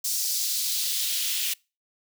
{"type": "noise with high-pass filter sweep", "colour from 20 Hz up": "white", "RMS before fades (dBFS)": -27, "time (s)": [0.04, 1.54], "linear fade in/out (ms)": 10, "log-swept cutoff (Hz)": [5500, 2800], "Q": 1.8, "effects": ["noise-tail reverb RT60 0.3 s tail -26 dB re dry"]}